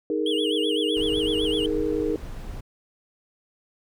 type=chord; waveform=sine; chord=D# suspended fourth; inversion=none; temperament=equal with one note detuned; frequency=312.7 / 415.3 / 466.2 Hz; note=D#4 / G#4 / A#4; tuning=+9 / 0 / 0 cents; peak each=-26 / -27 / -27 dBFS; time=0.1-2.16 s; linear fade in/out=2 ms
type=tone with vibrato; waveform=triangle; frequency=3100 Hz; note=G7; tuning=20 cents flat; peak=-25 dBFS; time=0.26-1.66 s; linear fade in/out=2 ms; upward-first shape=sine; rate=7.9 Hz; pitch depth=170 cents each way
type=noise; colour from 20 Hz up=brown; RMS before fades=-35 dBFS; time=0.96-2.61 s; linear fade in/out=10 ms
effects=none